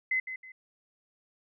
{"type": "tone with echo", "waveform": "sine", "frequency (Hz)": 2043, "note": "C7", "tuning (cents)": -42, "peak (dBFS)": -25, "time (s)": [0.11, 0.2], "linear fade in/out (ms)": 5, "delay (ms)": 160, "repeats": 2, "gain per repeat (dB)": -10, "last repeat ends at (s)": 0.52, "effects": []}